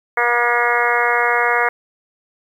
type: harmonic tone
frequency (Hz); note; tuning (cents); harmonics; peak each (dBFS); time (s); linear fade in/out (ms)
239.5; A#3; +47; 2 / 3 / 4 / 5 / 6 / 7 / 8 / 9; -22 / -22 / -22 / -22 / -22 / -22 / -22 / -22; 0.17-1.69; 5
effects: 8-bit